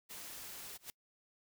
white noise, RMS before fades -48 dBFS, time 0.09-0.78 s, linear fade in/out 20 ms
white noise with exponential growth, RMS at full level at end -42 dBFS, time 0.76-0.9 s, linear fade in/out 1 ms, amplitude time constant 29 ms
effects noise-tail reverb RT60 0.1 s tail -26 dB re dry

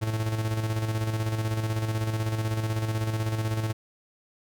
45% pulse tone with tremolo, 110 Hz, A2, in tune, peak -24 dBFS, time 0.01-3.73 s, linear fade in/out 20 ms, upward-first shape square, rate 16 Hz, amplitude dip 45%, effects none

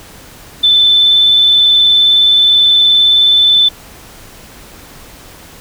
sine tone with vibrato, 3520 Hz, A7, in tune, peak -5 dBFS, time 0.63-3.69 s, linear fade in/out 10 ms, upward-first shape square, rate 19 Hz, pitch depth 11 cents each way, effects pink hiss -36 dBFS RMS until 5.6 s

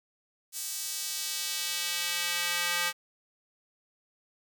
square tone with high-pass filter sweep, 174.61 Hz, F3, in tune, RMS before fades -32 dBFS, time 0.52-2.93 s, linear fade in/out 50 ms, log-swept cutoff 7200 to 1600 Hz, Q 0.94, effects none

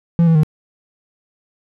triangle tone with pitch steps, 169 / 163.5 / 154.1 Hz, E3 / E3 / D#3, +43 / -14 / -16 cents, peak -7 dBFS, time 0.19-0.433 s, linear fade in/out 0 ms, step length 81 ms, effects none

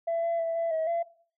sine tone with pitch steps, 669 / 674 / 662 / 668 / 640 / 678 Hz, E5 / E5 / E5 / E5 / D#5 / E5, +25 / +38 / +7 / +23 / +49 / +49 cents, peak -24 dBFS, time 0.07-1.03 s, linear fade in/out 10 ms, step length 160 ms, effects noise-tail reverb RT60 0.5 s tail -19 dB re dry + tanh soft clip ceiling -23 dBFS

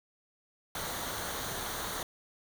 pink noise with comb filter, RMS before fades -37 dBFS, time 0.75-2.03 s, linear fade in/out 2 ms, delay 0.39 ms, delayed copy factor -0.55, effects none

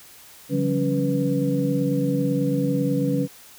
sine tone cluster, 144.1 / 174.2 / 192.3 / 278.5 / 492 Hz, D3 / F3 / G3 / C#4 / B4, -33 / -4 / -33 / +8 / -7 cents, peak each -25 / -29 / -28 / -23 / -27 dBFS, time 0.49-3.28 s, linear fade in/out 50 ms, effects white hiss -47 dBFS RMS until 3.58 s

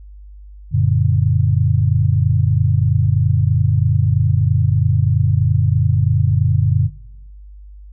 sine chord, Gb augmented, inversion none, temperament just, 92.5 / 115.62 / 144.53 Hz, Gb2 / Bb2 / D3, 0 / -14 / -27 cents, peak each -16 dBFS, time 0.71-6.9 s, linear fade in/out 50 ms, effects noise-tail reverb RT60 1.0 s tail -21 dB re dry + added 50 Hz sine -35 dBFS peak until 7.92 s

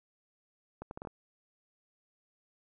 accelerating click train, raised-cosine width 1 ms, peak -27 dBFS, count 6, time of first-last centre 0.82-1.072 s, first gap 91 ms, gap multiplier 0.7, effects none

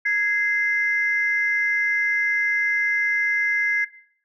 sine tone pair together, 1661.3 / 2072 Hz, G#6 / C7, 0 / -17 cents, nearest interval major third, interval 383 cents, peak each -21 dBFS, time 0.05-3.85 s, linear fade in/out 10 ms, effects noise-tail reverb RT60 0.6 s tail -18 dB re dry + tanh soft clip ceiling -11 dBFS

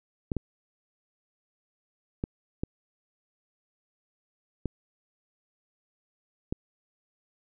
clicks, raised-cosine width 3 ms, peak -16 dBFS, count 6, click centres 0.318 / 0.367 / 2.239 / 2.635 / 4.657 / 6.525 s, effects none

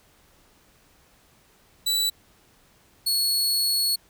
sawtooth tone pair in turn, 3951 / 4367 Hz, B7 / C#8, 0 / -27 cents, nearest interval major second, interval 173 cents, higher second, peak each -18 / -18 dBFS, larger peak neither, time 1.86-2.1 / 3.06-3.96 s, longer second, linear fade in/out 10 ms, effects pink hiss -59 dBFS RMS until 4.09 s

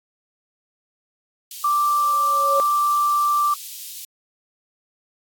white high-pass noise, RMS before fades -35 dBFS, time 1.51-4.05 s, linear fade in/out 2 ms, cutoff 3000 Hz, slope 24 dB/octave
sine tone, 1174.7 Hz, D6, in tune, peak -16 dBFS, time 1.64-3.54 s, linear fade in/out 5 ms
sine tone with exponential growth, 554.4 Hz, C#5, in tune, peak -17 dBFS, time 1.86-2.6 s, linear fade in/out 0 ms, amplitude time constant 160 ms
effects AAC 64 kbps

